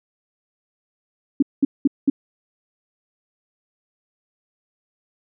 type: tone bursts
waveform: sine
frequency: 277.2 Hz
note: C#4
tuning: in tune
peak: -11 dBFS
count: 4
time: 1.4-2.1 s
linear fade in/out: 5 ms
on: 25 ms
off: 200 ms
effects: none